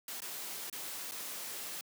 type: noise with dropouts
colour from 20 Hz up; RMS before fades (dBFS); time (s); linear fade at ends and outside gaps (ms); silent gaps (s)
white; -42; 0.08-1.81; 2; 0.204-0.219 / 0.699-0.727 / 1.112-1.119
effects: high-pass 200 Hz 12 dB/octave